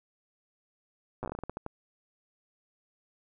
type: slowing click train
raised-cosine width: 1 ms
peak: -22 dBFS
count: 13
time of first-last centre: 1.23-1.664 s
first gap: 8 ms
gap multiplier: 1.25
effects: none